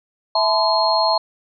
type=tone cluster; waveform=sine; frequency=658 / 859 / 1019 / 4255 Hz; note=E5 / A5 / C6 / C8; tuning=-3 / -42 / -46 / +28 cents; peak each=-20 dBFS; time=0.35-1.18 s; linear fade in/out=5 ms; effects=none